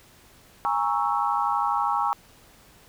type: chord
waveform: sine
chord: A# half-diminished seventh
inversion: third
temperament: equal with one note detuned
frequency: 820.1 / 932.3 / 1108.7 / 1318.5 Hz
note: G#5 / A#5 / C#6 / E6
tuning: -22 / 0 / 0 / 0 cents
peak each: -26 / -27 / -27 / -29 dBFS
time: 0.65-2.13 s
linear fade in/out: 0 ms
effects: pink hiss -54 dBFS RMS until 2.88 s